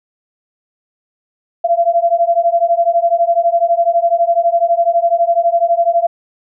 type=beating tone pair; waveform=sine; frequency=676 / 688 Hz; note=E5 / F5; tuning=+43 / -26 cents; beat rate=12 Hz; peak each=-13 dBFS; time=1.64-6.07 s; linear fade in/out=10 ms; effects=none